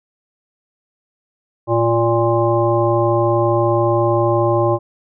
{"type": "harmonic tone with a mistuned harmonic", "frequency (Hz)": 116.54, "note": "A#2", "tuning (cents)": 0, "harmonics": [1, 3, 5, 7, 9], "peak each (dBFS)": [-19, -17, -18, -22, -22], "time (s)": [1.67, 4.79], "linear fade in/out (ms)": 50, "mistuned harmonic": 1, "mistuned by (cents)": -23, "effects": []}